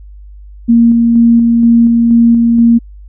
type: tone with tremolo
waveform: sine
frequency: 233.1 Hz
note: A#3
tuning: in tune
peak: -3 dBFS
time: 0.68-2.79 s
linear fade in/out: 20 ms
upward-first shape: square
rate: 2.1 Hz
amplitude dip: 25%
effects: added 50 Hz sine -30 dBFS peak until 3.08 s